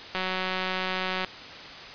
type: click train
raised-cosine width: 0.3 ms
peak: -13 dBFS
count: 205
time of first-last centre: 0.15-1.247 s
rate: 186 Hz
effects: white hiss -41 dBFS RMS until 1.94 s + resampled to 11025 Hz